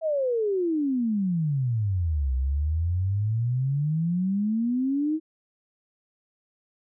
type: exponential two-way sweep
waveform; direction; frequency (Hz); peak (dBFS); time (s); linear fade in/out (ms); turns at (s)
sine; down then up; 659.3 to 63.2 to 321.2; -22; 0.01-5.2; 50; 2.34
effects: none